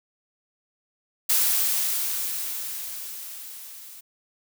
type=noise with level ramp; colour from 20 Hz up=blue; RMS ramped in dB=-20 to -44 dBFS; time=1.29-4.01 s; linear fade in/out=10 ms; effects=none